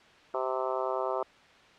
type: harmonic tone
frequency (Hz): 130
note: C3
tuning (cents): -11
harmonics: 3 / 4 / 5 / 6 / 7 / 8 / 9 / 10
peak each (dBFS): -35 / -35 / -34 / -40 / -37 / -39 / -39 / -41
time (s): 0.34-1.23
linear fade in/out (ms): 2
effects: white hiss -56 dBFS RMS until 1.78 s + low-pass 3000 Hz 12 dB/octave